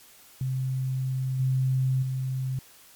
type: tone with level steps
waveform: sine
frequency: 130.81 Hz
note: C3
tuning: in tune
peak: -25 / -21 / -26 dBFS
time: 0.41-2.59 s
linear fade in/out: 2 ms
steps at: 1.39 / 2.02 s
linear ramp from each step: 10 ms
effects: white hiss -53 dBFS RMS until 2.95 s + MP3 96 kbps